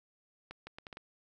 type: accelerating click train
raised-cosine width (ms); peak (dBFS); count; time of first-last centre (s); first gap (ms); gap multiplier
0.3; -29; 6; 0.51-0.971; 160; 0.72
effects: none